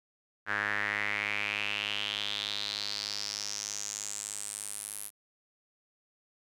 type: tone with band-pass filter sweep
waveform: sawtooth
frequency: 103.3 Hz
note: G#2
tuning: 9 cents flat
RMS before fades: -35 dBFS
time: 0.46-5.11 s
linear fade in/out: 50 ms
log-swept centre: 1600 to 11000 Hz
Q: 5.1
effects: none